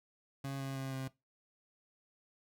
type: tone with pitch steps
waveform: 30% pulse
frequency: 137 / 135.5 / 134.03 / 132.56 Hz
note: C#3 / C#3 / C3 / C3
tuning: -20 / -39 / +42 / +23 cents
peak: -35 dBFS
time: 0.44-1.08 s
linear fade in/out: 5 ms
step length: 160 ms
effects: noise-tail reverb RT60 0.2 s tail -19 dB re dry